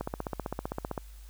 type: click train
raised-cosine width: 1 ms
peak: -18 dBFS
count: 16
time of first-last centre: 0.01-0.978 s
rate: 15.5 Hz
effects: added 51 Hz sine -45 dBFS peak until 1.29 s + white hiss -59 dBFS RMS until 1.29 s